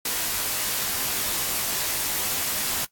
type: noise with comb filter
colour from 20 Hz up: white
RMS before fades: -26 dBFS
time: 0.05-2.85 s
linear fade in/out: 5 ms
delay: 17 ms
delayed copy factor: -0.75
effects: noise-tail reverb RT60 0.1 s tail -18 dB re dry + AAC 64 kbps